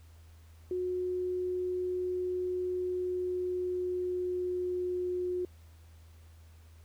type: tone with pitch glide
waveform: sine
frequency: 363.8 to 360.5 Hz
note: F#4 to F#4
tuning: -29 to -45 cents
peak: -30 dBFS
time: 0.71-5.45 s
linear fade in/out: 2 ms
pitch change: -16 cents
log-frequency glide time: 2.71-5.19 s
effects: added 81 Hz sine -52 dBFS peak until 6.84 s + pink hiss -65 dBFS RMS until 6.84 s